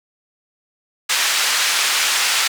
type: band-pass noise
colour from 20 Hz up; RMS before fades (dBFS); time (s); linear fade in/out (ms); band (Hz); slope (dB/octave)
pink; -18; 1.09-2.48; 10; 1600 to 8400; 12
effects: none